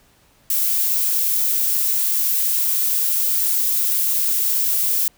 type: noise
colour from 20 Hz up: violet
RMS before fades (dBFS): -19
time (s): 0.5-5.08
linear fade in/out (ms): 2
effects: pink hiss -56 dBFS RMS until 5.17 s